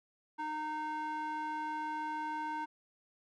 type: tone with band-pass filter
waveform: square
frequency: 307.7 Hz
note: D#4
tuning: 19 cents flat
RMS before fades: -38 dBFS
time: 0.38-2.66 s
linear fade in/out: 20 ms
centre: 1100 Hz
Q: 4.6
effects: none